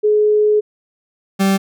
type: tone pair in turn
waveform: sine / 40% pulse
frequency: 422.6 / 194.44 Hz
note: G#4 / G3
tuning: +30 / -14 cents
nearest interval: octave + minor second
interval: 1344 cents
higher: first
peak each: -10 / -11 dBFS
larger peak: first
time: 0.03-0.61 / 1.39-1.58 s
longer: first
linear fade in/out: 20 ms
effects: none